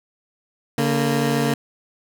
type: tone pair together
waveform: 20% pulse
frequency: 143.1 / 231.5 Hz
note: D3 / A#3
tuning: -45 / -12 cents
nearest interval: minor sixth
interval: 833 cents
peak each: -16 dBFS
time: 0.78-1.54 s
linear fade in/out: 2 ms
effects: none